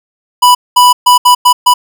square tone bursts at uneven times, 987.8 Hz, B5, in tune, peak -3 dBFS, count 6, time 0.42-0.55 / 0.76-0.93 / 1.06-1.18 / 1.25-1.35 / 1.45-1.53 / 1.66-1.74 s, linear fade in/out 10 ms, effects none

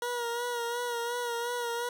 20% pulse tone with vibrato, 477.5 Hz, A#4, 42 cents sharp, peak -26 dBFS, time 0.02-1.89 s, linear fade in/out 2 ms, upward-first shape sine, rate 2.8 Hz, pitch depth 37 cents each way, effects none

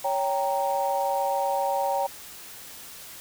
sine chord, G diminished, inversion second, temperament equal with one note detuned, 559.2 / 784 / 932.3 Hz, Db5 / G5 / Bb5, +15 / 0 / 0 cents, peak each -27 / -26 / -28 dBFS, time 0.04-2.07 s, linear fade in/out 10 ms, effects tanh soft clip ceiling -13 dBFS + white hiss -43 dBFS RMS until 3.2 s

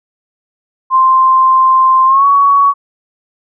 sine tone with pitch glide, 1046.5 to 1121.6 Hz, C6 to C#6, 0 to +20 cents, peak -5 dBFS, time 0.9-2.74 s, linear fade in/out 50 ms, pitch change +120 cents, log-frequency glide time 2.06-2.25 s, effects none

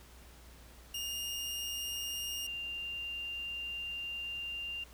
sawtooth / sine tone pair in turn, 2829 / 2790 Hz, F7 / F7, +22 / -2 cents, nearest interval unison, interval 24 cents, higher first, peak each -33 / -37 dBFS, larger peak first, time 0.94-2.47 / 2.47-4.84 s, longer second, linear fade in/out 5 ms, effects added 60 Hz sine -55 dBFS peak until 4.93 s + pink hiss -58 dBFS RMS until 4.93 s

